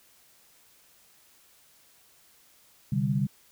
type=chord; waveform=sine; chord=C suspended second; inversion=none; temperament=equal with one note detuned; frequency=130.81 / 146.83 / 197.36 Hz; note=C3 / D3 / G3; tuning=0 / 0 / +12 cents; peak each=-28 dBFS; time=2.92-3.27 s; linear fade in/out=5 ms; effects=white hiss -60 dBFS RMS until 3.51 s